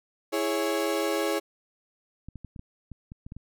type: chord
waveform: 35% pulse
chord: C# minor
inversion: first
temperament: equal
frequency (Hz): 329.6 / 415.3 / 554.4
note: E4 / G#4 / C#5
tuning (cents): 0 / 0 / 0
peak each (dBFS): -28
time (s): 0.32-1.4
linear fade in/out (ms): 20
type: clicks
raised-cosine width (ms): 5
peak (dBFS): -28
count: 10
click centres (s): 2.286 / 2.357 / 2.447 / 2.562 / 2.594 / 2.917 / 3.119 / 3.265 / 3.321 / 3.366
effects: none

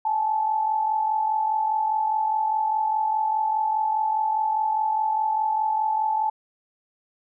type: tone pair together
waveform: sine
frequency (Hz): 827 / 871.9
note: G#5 / A5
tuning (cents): -8 / -16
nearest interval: minor second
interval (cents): 92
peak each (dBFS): -29 / -21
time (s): 0.05-6.3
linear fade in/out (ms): 5
effects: none

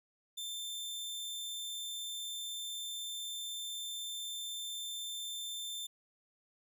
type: tone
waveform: sawtooth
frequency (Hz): 3562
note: A7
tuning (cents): +21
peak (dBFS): -36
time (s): 0.37-5.87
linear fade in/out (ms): 10
effects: none

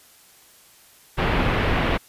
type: low-pass noise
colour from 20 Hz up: pink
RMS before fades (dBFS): -21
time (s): 1.17-1.98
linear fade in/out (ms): 20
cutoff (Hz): 3000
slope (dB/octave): 24
effects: white hiss -52 dBFS RMS until 2.08 s + resampled to 32000 Hz

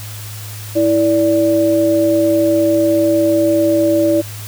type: tone pair together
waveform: sine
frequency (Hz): 326.9 / 582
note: E4 / D5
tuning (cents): -14 / -16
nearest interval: minor seventh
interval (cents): 998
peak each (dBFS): -13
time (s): 0.75-4.22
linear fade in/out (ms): 20
effects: added 105 Hz sine -28 dBFS peak until 4.47 s + white hiss -33 dBFS RMS until 4.47 s

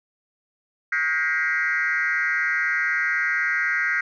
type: tone with frequency modulation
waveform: sine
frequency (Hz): 1750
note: A6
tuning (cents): -10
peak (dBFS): -19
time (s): 0.92-4.01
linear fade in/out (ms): 5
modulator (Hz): 156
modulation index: 2.3
effects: tanh soft clip ceiling -15 dBFS

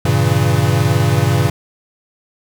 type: chord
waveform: square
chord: G diminished seventh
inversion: none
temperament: equal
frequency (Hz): 98 / 116.54 / 138.59 / 164.81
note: G2 / Bb2 / Db3 / Fb3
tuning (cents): 0 / 0 / 0 / 0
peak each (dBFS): -18 / -17 / -17 / -22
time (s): 0.05-1.5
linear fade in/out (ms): 5
effects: 8-bit

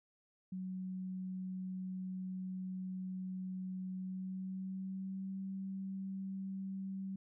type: tone with pitch glide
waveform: sine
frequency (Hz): 186.1 to 192.33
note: F#3 to G3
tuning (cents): +10 to -33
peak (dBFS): -39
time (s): 0.52-7.16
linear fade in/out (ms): 5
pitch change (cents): +57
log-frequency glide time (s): 3.94-5.39
effects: none

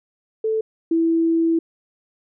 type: tone pair in turn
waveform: sine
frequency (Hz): 440 / 329.6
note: A4 / E4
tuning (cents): 0 / 0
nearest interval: perfect fourth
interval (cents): 500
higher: first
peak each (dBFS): -18 / -15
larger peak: second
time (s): 0.44-0.61 / 0.91-1.59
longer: second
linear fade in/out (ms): 5
effects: none

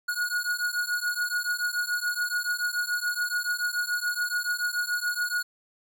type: beating tone pair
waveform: square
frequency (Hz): 1446 / 1453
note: F#6 / F#6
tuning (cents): -40 / -32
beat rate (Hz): 7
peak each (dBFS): -30 / -30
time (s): 0.08-5.43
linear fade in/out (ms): 10
effects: none

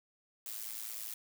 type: noise with amplitude modulation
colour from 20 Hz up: blue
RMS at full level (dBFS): -39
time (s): 0.46-1.14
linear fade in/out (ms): 2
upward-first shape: sine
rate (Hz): 110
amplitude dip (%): 80
effects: none

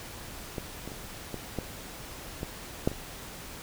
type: clicks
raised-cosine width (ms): 2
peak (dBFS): -20 / -24 / -28 / -21 / -17 / -20 / -10 / -25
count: 8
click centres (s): 0.582 / 0.876 / 0.918 / 1.343 / 1.587 / 2.431 / 2.875 / 2.916
effects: pink hiss -43 dBFS RMS until 3.62 s

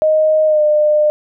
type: tone with pitch glide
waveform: sine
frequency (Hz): 622.3 to 602.8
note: D#5 to D5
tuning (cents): 0 to +45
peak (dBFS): -9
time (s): 0.02-1.1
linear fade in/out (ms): 0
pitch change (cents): -55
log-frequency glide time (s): 0.46-0.62
effects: none

